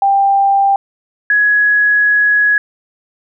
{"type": "tone pair in turn", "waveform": "sine", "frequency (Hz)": [791, 1676.1], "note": ["G5", "G#6"], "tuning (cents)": [15, 15], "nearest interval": "octave + minor second", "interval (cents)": 1300, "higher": "second", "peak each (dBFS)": -8, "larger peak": "neither", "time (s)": [[0.02, 0.76], [1.3, 2.58]], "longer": "second", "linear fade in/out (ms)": 2, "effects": []}